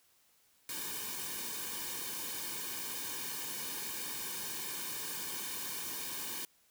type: noise with comb filter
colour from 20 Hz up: white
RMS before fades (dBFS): -40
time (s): 0.69-6.45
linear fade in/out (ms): 2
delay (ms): 1.5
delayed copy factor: -0.85
effects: white hiss -69 dBFS RMS until 6.7 s